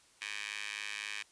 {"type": "tone with high-pass filter", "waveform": "15% pulse", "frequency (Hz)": 103.83, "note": "G#2", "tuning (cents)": 0, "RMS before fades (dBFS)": -41, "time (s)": [0.21, 1.23], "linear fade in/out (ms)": 10, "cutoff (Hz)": 2200, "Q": 2.7, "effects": ["white hiss -64 dBFS RMS until 1.31 s", "resampled to 22050 Hz"]}